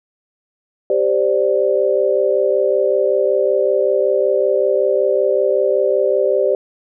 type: chord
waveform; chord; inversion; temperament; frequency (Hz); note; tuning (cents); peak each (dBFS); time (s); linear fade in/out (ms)
sine; G suspended fourth; none; just; 392 / 522.7 / 588; G4 / C5 / D5; 0 / -2 / +2; -17; 0.9-6.55; 2
effects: none